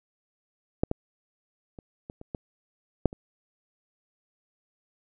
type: clicks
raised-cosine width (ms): 2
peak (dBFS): -9 / -13 / -29 / -25 / -29 / -19 / -6 / -26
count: 8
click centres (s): 0.835 / 0.914 / 1.788 / 2.099 / 2.214 / 2.348 / 3.057 / 3.129
effects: none